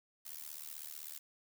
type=noise with amplitude modulation; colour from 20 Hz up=blue; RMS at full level=-43 dBFS; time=0.25-1.19 s; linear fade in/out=10 ms; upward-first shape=sine; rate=75.9 Hz; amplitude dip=100%; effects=none

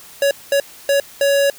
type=tone bursts at uneven times; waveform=square; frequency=560 Hz; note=C#5; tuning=18 cents sharp; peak=-13 dBFS; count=4; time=0.22-0.31 / 0.52-0.6 / 0.89-1 / 1.21-1.5 s; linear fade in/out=2 ms; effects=white hiss -41 dBFS RMS until 1.58 s

